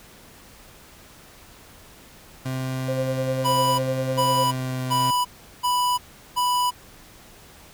30% pulse tone with pitch glide, 130.4 to 128.53 Hz, C3 to C3, -5 to -30 cents, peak -23 dBFS, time 2.45-5.11 s, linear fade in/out 10 ms, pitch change -25 cents, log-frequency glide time 4.29-4.84 s
sine tone with tremolo, 525 Hz, C5, 6 cents sharp, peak -22 dBFS, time 2.88-4.44 s, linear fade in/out 5 ms, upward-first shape sine, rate 10 Hz, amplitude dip 65%
square tone bursts, 987.8 Hz, B5, in tune, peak -20 dBFS, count 5, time 3.44-6.71 s, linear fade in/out 20 ms, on 350 ms, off 380 ms
effects pink hiss -48 dBFS RMS until 7.73 s

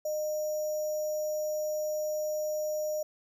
sine tone with sample-and-hold, 610 Hz, D#5, 34 cents flat, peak -29 dBFS, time 0.05-3.03 s, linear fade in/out 5 ms, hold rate 6300 Hz, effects none

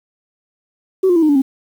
sine tone with pitch steps, 378.8 / 353.4 / 329.8 / 307.7 / 287.1 / 267.9 Hz, F#4 / F4 / E4 / D#4 / D4 / C4, +41 / +21 / +1 / -19 / -39 / +41 cents, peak -8 dBFS, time 1.03-1.42 s, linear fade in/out 10 ms, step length 65 ms, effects tanh soft clip ceiling -6 dBFS + 7-bit

